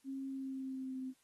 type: tone with pitch glide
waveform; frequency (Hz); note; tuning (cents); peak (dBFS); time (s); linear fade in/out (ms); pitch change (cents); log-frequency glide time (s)
sine; 269.4 to 259.8; C#4 to C4; -49 to -12; -39; 0.04-1.14; 50; -63; 0.27-1.02
effects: white hiss -73 dBFS RMS until 1.23 s + AAC 32 kbps

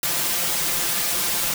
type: noise with comb filter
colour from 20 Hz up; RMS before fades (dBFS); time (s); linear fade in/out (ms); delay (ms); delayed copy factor
white; -23; 0.03-1.54; 2; 5.8; +1
effects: none

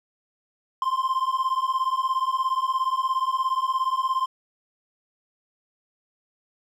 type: beating tone pair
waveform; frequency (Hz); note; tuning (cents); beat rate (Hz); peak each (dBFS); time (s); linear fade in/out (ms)
triangle; 1040 / 1057; C6 / C6; -11 / +17; 17; -23; 0.82-4.26; 2
effects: none

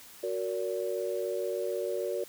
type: chord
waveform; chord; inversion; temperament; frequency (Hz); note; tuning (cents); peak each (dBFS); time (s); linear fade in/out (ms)
sine; Gb augmented; none; equal with one note detuned; 370 / 466.2 / 572.9; Gb4 / Bb4 / D5; 0 / 0 / -43; -34; 0.23-2.24; 5
effects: white hiss -51 dBFS RMS until 2.28 s

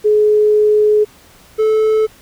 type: tone pair in turn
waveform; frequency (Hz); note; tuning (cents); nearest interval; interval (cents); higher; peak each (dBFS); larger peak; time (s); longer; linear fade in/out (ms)
sine / triangle; 423.2 / 435.3; G#4 / A4; +33 / -19; unison; 48; second; -8; neither; 0.04-1.05 / 1.58-2.07; first; 20
effects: pink hiss -45 dBFS RMS until 2.21 s

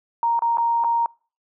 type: tone with dropouts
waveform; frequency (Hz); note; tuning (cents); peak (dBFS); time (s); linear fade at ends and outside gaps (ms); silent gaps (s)
sine; 932.3; A#5; 0; -17; 0.23-1.06; 1; 0.392-0.421 / 0.572-0.582 / 0.839-0.845
effects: noise-tail reverb RT60 0.4 s tail -26 dB re dry

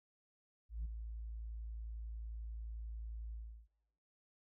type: tone with ADSR envelope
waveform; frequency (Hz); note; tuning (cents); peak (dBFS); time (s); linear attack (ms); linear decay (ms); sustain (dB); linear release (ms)
sine; 55.6; A1; +19; -34; 0.69-3.68; 160; 14; -8; 350
effects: noise-tail reverb RT60 1.0 s tail -24 dB re dry + tanh soft clip ceiling -36 dBFS

